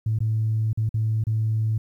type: tone with dropouts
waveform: sine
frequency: 110 Hz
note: A2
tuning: in tune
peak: -19 dBFS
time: 0.06-1.78 s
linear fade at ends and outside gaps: 5 ms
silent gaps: 0.188-0.204 / 0.731-0.774 / 0.892-0.941 / 1.239-1.268 s
effects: tanh soft clip ceiling -15 dBFS + 10-bit